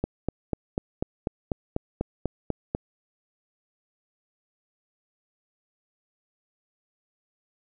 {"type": "click train", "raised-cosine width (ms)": 2, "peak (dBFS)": -12, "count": 12, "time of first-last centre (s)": [0.04, 2.749], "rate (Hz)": 4.06, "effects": []}